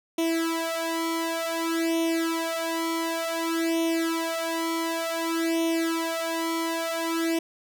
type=tone with flanger; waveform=sawtooth; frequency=329.6 Hz; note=E4; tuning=in tune; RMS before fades=-27 dBFS; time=0.18-7.39 s; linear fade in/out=5 ms; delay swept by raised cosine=0.32 to 2.12 ms; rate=0.55 Hz; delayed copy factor=+0.95; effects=none